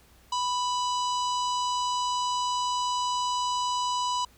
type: harmonic tone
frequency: 990 Hz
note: B5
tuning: 4 cents sharp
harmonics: 1 / 3 / 4 / 5 / 6 / 7 / 8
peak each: -26 / -36 / -38 / -40 / -42 / -43 / -44 dBFS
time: 0.32-4.25 s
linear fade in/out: 5 ms
effects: added 60 Hz sine -59 dBFS peak until 4.37 s + pink hiss -59 dBFS RMS until 4.37 s